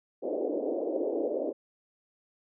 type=band-pass noise; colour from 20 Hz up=white; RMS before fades=-31 dBFS; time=0.22-1.53 s; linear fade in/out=20 ms; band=280 to 600 Hz; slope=48 dB/octave; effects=none